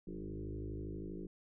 sine tone with frequency modulation, 130.81 Hz, C3, in tune, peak -40 dBFS, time 0.07-1.27 s, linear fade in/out 5 ms, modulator 52.5 Hz, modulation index 5.1, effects none

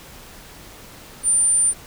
sine tone, 9170 Hz, D9, 42 cents flat, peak -14 dBFS, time 1.23-1.74 s, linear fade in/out 50 ms, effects pink hiss -42 dBFS RMS until 1.86 s

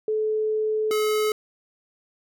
sine / square tone pair in turn, 432.3 / 427.8 Hz, A4 / A4, -31 / -49 cents, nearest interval unison, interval 18 cents, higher first, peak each -21 dBFS, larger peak neither, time 0.08-0.91 / 0.91-1.32 s, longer first, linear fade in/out 2 ms, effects none

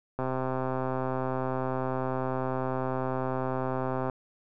click train, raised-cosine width 1 ms, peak -17 dBFS, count 509, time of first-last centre 0.19-4.098 s, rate 130 Hz, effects none

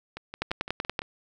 two click trains, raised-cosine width 0.3 ms, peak -21 / -11 dBFS, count 6 / 7, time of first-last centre 0.17-1.019 / 0.42-0.991 s, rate 5.89 / 10.5 Hz, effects none

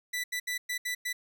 sawtooth tone bursts at uneven times, 1978 Hz, B6, 2 cents sharp, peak -27 dBFS, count 6, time 0.13-0.24 / 0.32-0.4 / 0.47-0.58 / 0.69-0.78 / 0.85-0.95 / 1.05-1.13 s, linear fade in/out 10 ms, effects none

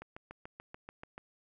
click train, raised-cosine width 0.5 ms, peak -30 dBFS, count 9, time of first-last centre 0.02-1.179 s, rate 6.9 Hz, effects none

